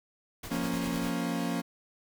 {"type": "noise with tremolo", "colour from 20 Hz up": "pink", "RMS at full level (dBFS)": -40, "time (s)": [0.43, 1.11], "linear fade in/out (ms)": 5, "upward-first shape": "sine", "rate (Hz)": 10, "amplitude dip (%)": 55}
{"type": "chord", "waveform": "40% pulse", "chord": "Bb minor", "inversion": "second", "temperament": "equal", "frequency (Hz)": [174.61, 233.1, 277.2], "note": ["F3", "Bb3", "Db4"], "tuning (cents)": [0, 0, 0], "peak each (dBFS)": -33, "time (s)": [0.5, 1.62], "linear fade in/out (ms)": 20}
{"effects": []}